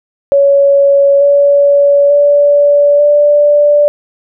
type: tone with pitch steps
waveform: sine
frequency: 560 / 568.5 / 577.1 / 585.8 Hz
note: C#5 / C#5 / D5 / D5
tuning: +18 / +44 / -30 / -5 cents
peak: -4 dBFS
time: 0.32-3.88 s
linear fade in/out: 0 ms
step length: 890 ms
effects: none